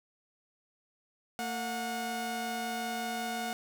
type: tone pair together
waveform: sawtooth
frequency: 227.2 / 727 Hz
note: A#3 / F#5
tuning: -44 / -31 cents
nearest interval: octave + minor sixth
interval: 2013 cents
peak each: -34 / -31 dBFS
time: 1.39-3.53 s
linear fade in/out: 0 ms
effects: none